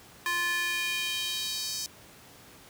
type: tone with high-pass filter sweep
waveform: square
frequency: 348.3 Hz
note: F4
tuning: 5 cents flat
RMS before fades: -31 dBFS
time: 0.26-1.86 s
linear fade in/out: 0 ms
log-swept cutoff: 1400 to 5400 Hz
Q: 2.5
effects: pink hiss -52 dBFS RMS until 2.69 s + high-pass 80 Hz 12 dB/octave